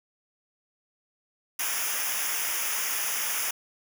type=noise with comb filter; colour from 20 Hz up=white; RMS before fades=-29 dBFS; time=1.59-3.51 s; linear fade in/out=5 ms; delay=0.24 ms; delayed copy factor=-1; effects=none